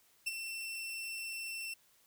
sawtooth tone with ADSR envelope, 2693 Hz, E7, 36 cents sharp, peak -28 dBFS, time 0.26-1.74 s, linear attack 14 ms, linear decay 26 ms, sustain -8 dB, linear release 6 ms, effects white hiss -68 dBFS RMS until 2.06 s

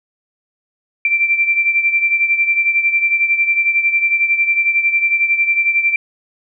sine beating tone pair, 2349 / 2360 Hz, D7 / D7, 0 / +8 cents, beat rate 11 Hz, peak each -13 / -19 dBFS, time 1.05-5.96 s, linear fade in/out 2 ms, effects none

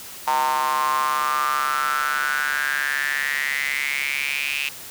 square tone with high-pass filter sweep, 70.2 Hz, C#2, 22 cents sharp, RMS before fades -23 dBFS, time 0.27-4.69 s, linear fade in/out 5 ms, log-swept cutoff 900 to 2600 Hz, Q 8.3, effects white hiss -38 dBFS RMS until 4.9 s

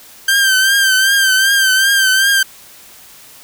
sawtooth tone with vibrato, 1568 Hz, G6, in tune, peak -6 dBFS, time 0.28-2.43 s, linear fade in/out 5 ms, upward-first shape triangle, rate 2.6 Hz, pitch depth 62 cents each way, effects white hiss -40 dBFS RMS until 3.43 s

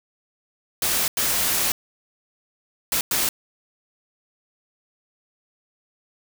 white noise bursts at uneven times, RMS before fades -22 dBFS, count 4, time 0.82-1.08 / 1.17-1.72 / 2.92-3.01 / 3.11-3.29 s, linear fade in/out 2 ms, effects none

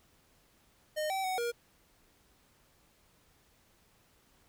square tone with pitch steps, 613 / 769 / 747 / 473.7 Hz, D#5 / G5 / F#5 / A#4, -26 / -33 / +16 / +28 cents, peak -32 dBFS, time 0.96-1.52 s, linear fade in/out 20 ms, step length 140 ms, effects pink hiss -67 dBFS RMS until 4.48 s

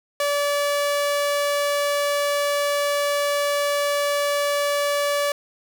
sawtooth tone, 576 Hz, D5, 34 cents flat, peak -16 dBFS, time 0.2-5.32 s, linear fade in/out 2 ms, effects none

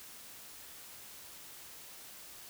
silence, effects white hiss -51 dBFS RMS until 2.49 s

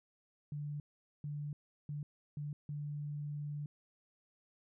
sine tone bursts at uneven times, 146.83 Hz, D3, in tune, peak -38 dBFS, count 5, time 0.52-0.8 / 1.24-1.53 / 1.89-2.03 / 2.37-2.53 / 2.69-3.66 s, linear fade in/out 2 ms, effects none

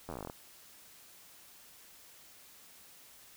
slowing click train, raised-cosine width 1 ms, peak -27 dBFS, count 13, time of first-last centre 0.09-0.299 s, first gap 11 ms, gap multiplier 1.08, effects white hiss -57 dBFS RMS until 3.36 s

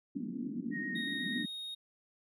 white band-pass noise, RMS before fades -39 dBFS, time 0.15-1.46 s, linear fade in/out 10 ms, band 180 to 290 Hz, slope 48 dB/octave
sine tone with vibrato, 1864.7 Hz, A#6, in tune, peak -37 dBFS, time 0.71-1.46 s, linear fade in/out 50 ms, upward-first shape square, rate 8.2 Hz, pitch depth 10 cents each way
triangle tone, 3729 Hz, A#7, in tune, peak -38 dBFS, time 0.95-1.75 s, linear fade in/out 10 ms
effects none

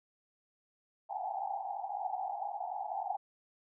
white band-pass noise, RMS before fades -38 dBFS, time 1.09-3.17 s, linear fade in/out 10 ms, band 720 to 840 Hz, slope 96 dB/octave, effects none

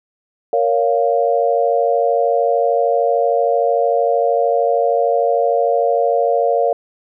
sine chord, Bb minor, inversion none, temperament just, 466.2 / 559.4 / 699.2 Hz, Bb4 / Db5 / F5, 0 / +16 / +2 cents, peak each -17 dBFS, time 0.53-6.73 s, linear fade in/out 2 ms, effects none

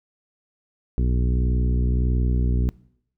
harmonic tone with a mistuned harmonic, 61.5 Hz, B1, 7 cents flat, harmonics 1 / 2 / 3 / 4 / 5 / 6 / 7, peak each -19 / -26 / -30 / -32 / -38 / -37 / -41 dBFS, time 0.98-2.69 s, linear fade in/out 0 ms, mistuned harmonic 1, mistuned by +20 cents, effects noise-tail reverb RT60 0.7 s tail -22 dB re dry

